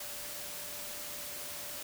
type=tone in noise; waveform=sine; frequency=587.3 Hz; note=D5; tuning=in tune; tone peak=-53 dBFS; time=0-1.83 s; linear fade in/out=5 ms; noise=white; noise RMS=-42 dBFS; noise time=0-1.83 s; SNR=-14 dB; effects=none